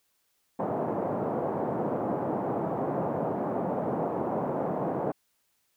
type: band-pass noise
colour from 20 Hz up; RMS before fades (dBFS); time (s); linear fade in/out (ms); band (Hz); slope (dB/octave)
white; -30; 0.59-5.12; 5; 130 to 790; 24
effects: white hiss -73 dBFS RMS until 5.76 s